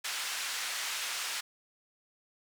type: band-pass noise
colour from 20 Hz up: pink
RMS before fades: -36 dBFS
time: 0.04-1.41 s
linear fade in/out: 10 ms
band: 1600 to 9100 Hz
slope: 12 dB/octave
effects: none